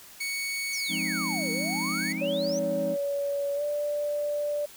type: tone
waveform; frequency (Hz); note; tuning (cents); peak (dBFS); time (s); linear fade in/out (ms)
sawtooth; 2225; C#7; +6; -26; 0.2-2.13; 10
type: exponential two-way sweep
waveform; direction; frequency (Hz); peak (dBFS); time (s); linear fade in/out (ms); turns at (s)
sine; down then up; 6272 to 450 to 6272; -34; 0.73-2.59; 2; 1.51
type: chord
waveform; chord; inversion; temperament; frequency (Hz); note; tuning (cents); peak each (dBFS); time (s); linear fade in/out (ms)
triangle; F minor seventh; none; equal; 174.61 / 207.7 / 261.6 / 311.1; F3 / Ab3 / C4 / Eb4; 0 / 0 / 0 / 0; -34; 0.88-2.97; 50
type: tone with pitch glide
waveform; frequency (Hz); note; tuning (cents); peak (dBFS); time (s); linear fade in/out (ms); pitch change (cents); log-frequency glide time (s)
sine; 566 to 587; C#5 to D5; +36 to -1; -26; 2.21-4.66; 10; +63; 3.55-3.62
effects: white hiss -49 dBFS RMS until 4.76 s